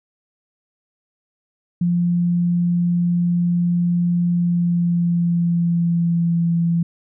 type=tone with pitch glide; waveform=sine; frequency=174.1 to 168.95 Hz; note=F3 to E3; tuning=-5 to +43 cents; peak=-15 dBFS; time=1.81-6.83 s; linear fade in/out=5 ms; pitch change=-52 cents; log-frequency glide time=4.31-6.43 s; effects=none